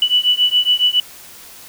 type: beating tone pair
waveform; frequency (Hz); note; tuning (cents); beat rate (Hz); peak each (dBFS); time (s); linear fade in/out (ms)
sine; 2960 / 2967.2; F#7 / F#7; 0 / +4; 7.2; -15; 0.02-1; 2
effects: white hiss -39 dBFS RMS until 1.68 s